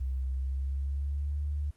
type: tone with pitch glide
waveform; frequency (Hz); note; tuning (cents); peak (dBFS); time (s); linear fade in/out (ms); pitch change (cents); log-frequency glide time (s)
sine; 65.41 to 73; C2 to D2; 0 to -10; -29; 0-1.71; 10; +190; 0.32-1.41
effects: pink hiss -67 dBFS RMS until 1.76 s + Opus 32 kbps